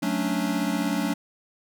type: chord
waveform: square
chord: D major seventh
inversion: first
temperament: equal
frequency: 185 / 220 / 277.2 / 293.7 Hz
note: F#3 / A3 / C#4 / D4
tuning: 0 / 0 / 0 / 0 cents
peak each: -30 dBFS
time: 0.02-1.14 s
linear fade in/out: 10 ms
effects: none